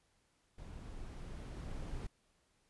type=noise with level ramp; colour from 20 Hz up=brown; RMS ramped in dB=-49 to -42 dBFS; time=0.58-2.07 s; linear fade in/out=5 ms; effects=pink hiss -75 dBFS RMS until 2.69 s + resampled to 24000 Hz